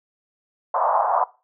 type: band-pass noise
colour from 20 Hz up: white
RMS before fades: -20 dBFS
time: 0.74-1.24 s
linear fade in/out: 5 ms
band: 620 to 1100 Hz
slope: 48 dB/octave
effects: noise-tail reverb RT60 0.3 s tail -20 dB re dry